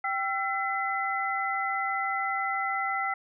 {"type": "tone cluster", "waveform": "sine", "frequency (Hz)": [782, 1347, 2021], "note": ["G5", "E6", "B6"], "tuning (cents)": [-4, 37, 39], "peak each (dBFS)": -31, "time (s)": [0.04, 3.14], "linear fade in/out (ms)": 5, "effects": []}